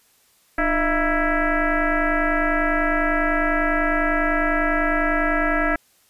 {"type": "tone with frequency modulation", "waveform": "sine", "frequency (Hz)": 677, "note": "E5", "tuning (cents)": 46, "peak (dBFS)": -17, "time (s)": [0.58, 5.76], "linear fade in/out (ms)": 5, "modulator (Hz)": 326, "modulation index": 4, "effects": ["white hiss -59 dBFS RMS until 6.09 s", "resampled to 32000 Hz"]}